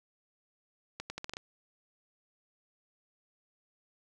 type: accelerating click train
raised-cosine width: 0.2 ms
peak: -21 dBFS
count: 7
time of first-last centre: 1-1.369 s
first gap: 100 ms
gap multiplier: 0.8
effects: none